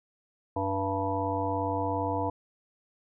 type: harmonic tone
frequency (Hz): 97.3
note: G2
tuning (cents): -12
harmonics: 1 / 3 / 5 / 7 / 9 / 10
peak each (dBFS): -34 / -34 / -34 / -34 / -34 / -34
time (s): 0.56-2.3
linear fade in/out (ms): 5
effects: none